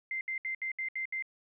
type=tone bursts; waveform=sine; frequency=2085 Hz; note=C7; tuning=7 cents flat; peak=-32 dBFS; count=7; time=0.11-1.224 s; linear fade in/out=2 ms; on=100 ms; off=69 ms; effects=none